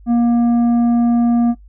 sine tone with tanh clipping, 236.7 Hz, A#3, 27 cents sharp, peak -12 dBFS, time 0.06-1.55 s, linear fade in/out 50 ms, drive 7 dB, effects noise-tail reverb RT60 0.1 s tail -19 dB re dry + added 50 Hz sine -39 dBFS peak until 1.68 s

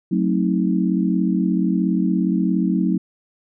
sine chord, F# diminished seventh, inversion none, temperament just, 185 / 222 / 266.4 / 319.7 Hz, F#3 / A3 / C4 / Eb4, 0 / +16 / +31 / +47 cents, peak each -19 / -23 / -24 / -23 dBFS, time 0.11-2.98 s, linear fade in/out 10 ms, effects none

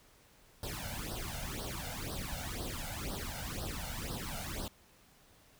pink noise with flanger, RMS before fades -40 dBFS, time 0.63-4.68 s, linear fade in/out 2 ms, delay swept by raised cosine 0.21 to 1.41 ms, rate 2 Hz, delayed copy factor +0.9, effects pink hiss -63 dBFS RMS until 5.59 s

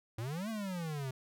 square exponential two-way sweep, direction up then down, 106.2 to 228.5 to 127.8 Hz, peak -37 dBFS, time 0.18-1.11 s, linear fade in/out 5 ms, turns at 0.49 s, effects none

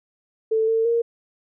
sine tone with pitch steps, 442.6 / 449.7 / 465.9 Hz, A4 / A4 / A#4, +10 / +38 / -1 cents, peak -17 dBFS, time 0.51-1.02 s, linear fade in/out 10 ms, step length 170 ms, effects none

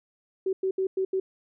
sine tone bursts at uneven times, 380.2 Hz, F#4, 47 cents sharp, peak -23 dBFS, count 5, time 0.46-0.53 / 0.63-0.71 / 0.78-0.87 / 0.97-1.05 / 1.13-1.2 s, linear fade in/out 5 ms, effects none

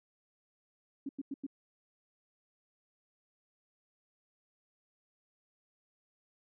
sine tone bursts, 276.4 Hz, C#4, 5 cents flat, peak -35 dBFS, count 4, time 1.06-1.466 s, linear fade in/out 5 ms, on 31 ms, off 94 ms, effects none

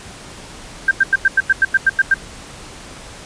sine tone bursts, 1576 Hz, G6, 9 cents sharp, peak -8 dBFS, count 11, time 0.88-2.142 s, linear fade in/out 5 ms, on 32 ms, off 91 ms, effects pink hiss -36 dBFS RMS until 3.25 s + resampled to 22050 Hz

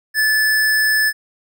square tone, 1737 Hz, A6, 23 cents flat, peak -14 dBFS, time 0.14-1.13 s, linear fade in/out 50 ms, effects none

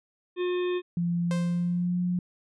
harmonic tone, 358.8 Hz, F4, 47 cents sharp, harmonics 1 / 3 / 5 / 7 / 9 / 10, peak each -25 / -40 / -43 / -42 / -49 / -45 dBFS, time 0.36-0.82 s, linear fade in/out 50 ms
sine tone with pitch glide, 172.4 to 178.48 Hz, F3 to F3, -22 to +38 cents, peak -24 dBFS, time 0.97-2.19 s, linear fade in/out 2 ms, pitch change +60 cents, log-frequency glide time 1.39-2 s
sawtooth tone with exponential decay, 523.3 Hz, C5, in tune, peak -27 dBFS, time 1.31-1.87 s, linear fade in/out 0 ms, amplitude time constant 120 ms
effects resampled to 24000 Hz

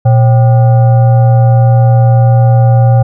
sine tone with frequency modulation, 119.2 Hz, A#2, 39 cents sharp, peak -3 dBFS, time 0.05-3.03 s, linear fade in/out 10 ms, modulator 660 Hz, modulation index 0.45, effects none

